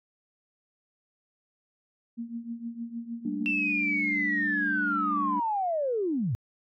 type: tone with tremolo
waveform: sine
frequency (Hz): 233.1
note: A#3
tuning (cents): 0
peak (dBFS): -30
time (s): 2.17-3.56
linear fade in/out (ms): 20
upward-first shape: triangle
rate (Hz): 6.5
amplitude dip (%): 85
type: chord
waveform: sine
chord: G suspended second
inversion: none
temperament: equal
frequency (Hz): 196 / 220 / 293.7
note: G3 / A3 / D4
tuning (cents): 0 / 0 / 0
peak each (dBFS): -35 / -37 / -31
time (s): 3.25-5.4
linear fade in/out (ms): 5
type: linear sweep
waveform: sine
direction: down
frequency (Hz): 2700 to 98.9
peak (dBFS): -25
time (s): 3.46-6.35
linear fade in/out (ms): 0
effects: tanh soft clip ceiling -14 dBFS